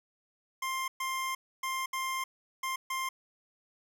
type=tone bursts at uneven times; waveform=25% pulse; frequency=1054 Hz; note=C6; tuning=12 cents sharp; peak=-28 dBFS; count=6; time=0.62-0.88 / 1-1.35 / 1.63-1.86 / 1.93-2.24 / 2.63-2.76 / 2.9-3.09 s; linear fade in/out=5 ms; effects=none